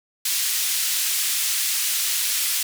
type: band-pass noise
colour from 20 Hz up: white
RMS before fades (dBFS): -23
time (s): 0.25-2.63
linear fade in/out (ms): 5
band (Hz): 2300 to 14000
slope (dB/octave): 12
effects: none